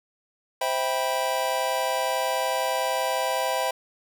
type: chord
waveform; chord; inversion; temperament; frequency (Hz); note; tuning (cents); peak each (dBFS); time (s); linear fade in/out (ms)
square; C major seventh; none; just; 523.3 / 654.1 / 784.9 / 981.1; C5 / E5 / G5 / B5; 0 / -14 / +2 / -12; -30; 0.61-3.71; 5
effects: none